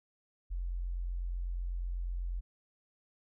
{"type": "tone", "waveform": "sine", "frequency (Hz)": 44.05, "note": "F1", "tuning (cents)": 16, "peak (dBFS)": -33, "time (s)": [0.5, 2.41], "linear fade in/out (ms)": 20, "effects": []}